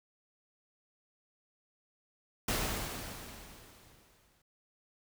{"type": "noise with exponential decay", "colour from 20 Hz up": "pink", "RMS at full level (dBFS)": -31, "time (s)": [2.48, 4.42], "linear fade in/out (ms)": 5, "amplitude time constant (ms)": 420, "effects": []}